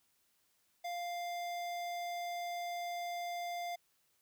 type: tone with notch filter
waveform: square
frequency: 698.5 Hz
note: F5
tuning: in tune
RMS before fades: -40 dBFS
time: 0.84-3.76 s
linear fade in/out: 10 ms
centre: 9500 Hz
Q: 1.6
effects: white hiss -75 dBFS RMS until 4.21 s